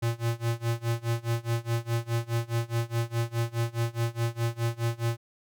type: tone with tremolo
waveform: square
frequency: 116.54 Hz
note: A#2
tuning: in tune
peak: -24 dBFS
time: 0.02-5.17 s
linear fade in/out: 10 ms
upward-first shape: sine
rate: 4.8 Hz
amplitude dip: 95%
effects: none